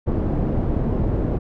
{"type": "low-pass noise", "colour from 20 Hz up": "pink", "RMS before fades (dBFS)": -21, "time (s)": [0.06, 1.39], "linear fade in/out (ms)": 20, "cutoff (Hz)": 440, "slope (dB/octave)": 12, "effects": []}